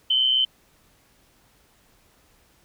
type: tone pair together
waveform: sine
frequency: 2962 / 3088 Hz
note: F#7 / G7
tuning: +1 / -27 cents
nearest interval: minor second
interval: 72 cents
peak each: -25 / -18 dBFS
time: 0.1-0.45 s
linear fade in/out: 5 ms
effects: pink hiss -60 dBFS RMS until 2.64 s